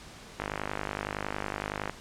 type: click train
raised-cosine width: 0.5 ms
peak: -16 dBFS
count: 77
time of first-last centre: 0.4-1.896 s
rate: 50.8 Hz
effects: pink hiss -48 dBFS RMS until 2 s + low-pass 8000 Hz 12 dB/octave